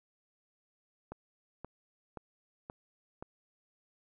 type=click train; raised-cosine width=1 ms; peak=-28 dBFS; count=5; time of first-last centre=1.12-3.225 s; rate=1.9 Hz; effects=none